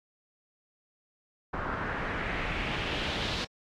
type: noise with low-pass filter sweep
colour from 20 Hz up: pink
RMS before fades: -33 dBFS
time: 1.53-3.45 s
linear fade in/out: 10 ms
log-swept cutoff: 1300 to 4100 Hz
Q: 2.5
effects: AAC 64 kbps